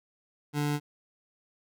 25% pulse tone, 146.83 Hz, D3, in tune, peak -23 dBFS, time 0.53-0.8 s, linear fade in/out 50 ms, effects none

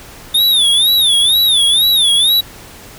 square tone with vibrato, 3601 Hz, A7, 39 cents sharp, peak -9 dBFS, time 0.34-2.41 s, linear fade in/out 10 ms, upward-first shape sine, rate 2.1 Hz, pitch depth 150 cents each way, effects pink hiss -36 dBFS RMS until 2.98 s

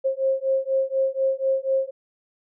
sine beating tone pair, 532 / 536.1 Hz, C5 / C5, +29 / +42 cents, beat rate 4.1 Hz, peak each -23 dBFS, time 0.04-1.91 s, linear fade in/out 20 ms, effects none

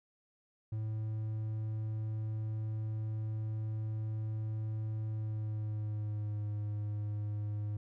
triangle tone with pitch glide, 109 to 104.68 Hz, A2 to G#2, -16 to +14 cents, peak -32 dBFS, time 0.72-7.77 s, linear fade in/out 5 ms, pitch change -70 cents, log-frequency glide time 5.08-6.46 s, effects none

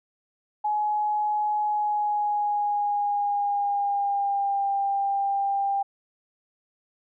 sine tone with pitch glide, 842 to 794.7 Hz, G#5 to G5, +24 to +23 cents, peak -22 dBFS, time 0.64-5.83 s, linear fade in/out 10 ms, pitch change -101 cents, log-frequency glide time 1.61-4.7 s, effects none

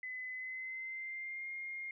sine tone with pitch glide, 2019 to 2127 Hz, B6 to C7, +38 to +28 cents, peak -40 dBFS, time 0.03-1.91 s, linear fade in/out 2 ms, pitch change +90 cents, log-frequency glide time 0.3-1.49 s, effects none

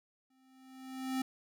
square tone with exponential growth, 261.6 Hz, C4, in tune, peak -31 dBFS, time 0.3-1.22 s, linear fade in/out 5 ms, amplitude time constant 200 ms, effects none

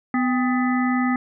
harmonic tone with a mistuned harmonic, 250.3 Hz, B3, 23 cents sharp, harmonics 1 / 3 / 5 / 7 / 8, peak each -19 / -28 / -28 / -33 / -30 dBFS, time 0.14-1.16 s, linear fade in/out 2 ms, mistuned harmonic 3, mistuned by +96 cents, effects none

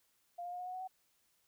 sine tone with pitch steps, 698.5 / 707 / 715.7 / 724.4 / 733.2 / 742.2 / 751.2 Hz, F5 / F5 / F5 / F#5 / F#5 / F#5 / F#5, 0 / +21 / +42 / -37 / -16 / +5 / +26 cents, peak -40 dBFS, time 0.38-0.877 s, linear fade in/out 10 ms, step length 71 ms, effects white hiss -75 dBFS RMS until 1.47 s

